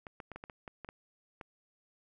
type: clicks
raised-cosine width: 0.5 ms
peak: -29 dBFS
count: 10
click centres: 0.068 / 0.202 / 0.317 / 0.36 / 0.439 / 0.498 / 0.678 / 0.847 / 0.889 / 1.412 s
effects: none